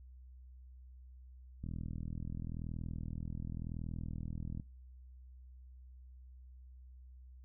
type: click train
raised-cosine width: 5 ms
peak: -30 dBFS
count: 122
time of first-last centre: 1.64-4.598 s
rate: 40.9 Hz
effects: noise-tail reverb RT60 0.3 s tail -20 dB re dry + added 63 Hz sine -52 dBFS peak until 7.44 s

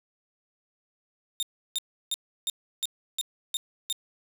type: tone bursts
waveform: sawtooth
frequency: 3656 Hz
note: A#7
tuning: 34 cents flat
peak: -23 dBFS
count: 8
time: 1.4-3.926 s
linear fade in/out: 0 ms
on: 27 ms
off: 330 ms
effects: none

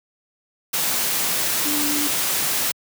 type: tone in noise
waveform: sine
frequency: 294.1 Hz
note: D4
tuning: 3 cents sharp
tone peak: -25 dBFS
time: 1.65-2.08 s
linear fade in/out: 10 ms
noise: white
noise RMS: -22 dBFS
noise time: 0.73-2.72 s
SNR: -6 dB
effects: high-pass 100 Hz 12 dB/octave

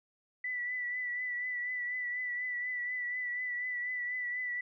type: tone with vibrato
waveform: sine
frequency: 1975.5 Hz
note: B6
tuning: in tune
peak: -33 dBFS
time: 0.44-4.61 s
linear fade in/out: 5 ms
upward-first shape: triangle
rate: 4.1 Hz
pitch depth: 36 cents each way
effects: none

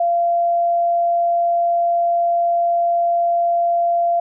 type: tone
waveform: sine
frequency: 688 Hz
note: F5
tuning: 26 cents flat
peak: -14 dBFS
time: 0-4.2 s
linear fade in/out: 5 ms
effects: none

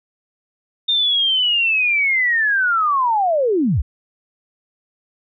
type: linear sweep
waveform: sine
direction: down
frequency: 3655 to 44.95 Hz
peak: -14 dBFS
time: 0.88-3.82 s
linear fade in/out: 10 ms
effects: none

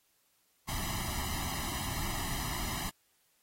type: noise with comb filter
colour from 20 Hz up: pink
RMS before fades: -36 dBFS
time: 0.68-2.9 s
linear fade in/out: 10 ms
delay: 1 ms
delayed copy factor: +0.95
effects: white hiss -72 dBFS RMS until 3.42 s + AAC 48 kbps

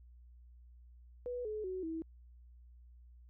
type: tone with pitch steps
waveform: sine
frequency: 491.4 / 427.8 / 372.4 / 324.2 Hz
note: B4 / A4 / F#4 / E4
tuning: -9 / -49 / +11 / -29 cents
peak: -37 dBFS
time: 1.26-2.02 s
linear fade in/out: 0 ms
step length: 190 ms
effects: added 60 Hz sine -55 dBFS peak until 3.29 s

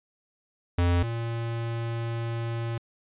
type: tone pair in turn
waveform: square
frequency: 87.3 / 115.93 Hz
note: F2 / A#2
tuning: 0 / -9 cents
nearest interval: perfect fourth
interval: 491 cents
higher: second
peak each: -21 / -29 dBFS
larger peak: first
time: 0.78-1.03 / 1.03-2.78 s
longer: second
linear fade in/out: 5 ms
effects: resampled to 8000 Hz

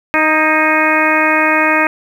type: harmonic tone with a mistuned harmonic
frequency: 310.8 Hz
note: D#4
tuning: 2 cents flat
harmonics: 1 / 2 / 3 / 4 / 5 / 6 / 7 / 8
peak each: -18 / -18 / -18 / -18 / -18 / -18 / -18 / -18 dBFS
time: 0.14-1.87 s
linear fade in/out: 0 ms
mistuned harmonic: 5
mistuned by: +40 cents
effects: 7-bit

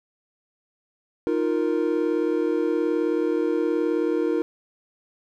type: chord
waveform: triangle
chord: Eb suspended second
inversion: none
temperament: just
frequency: 311.1 / 350 / 466.7 Hz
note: Eb4 / F4 / Bb4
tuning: 0 / +4 / +2 cents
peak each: -23 dBFS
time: 1.27-4.42 s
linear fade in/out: 0 ms
effects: none

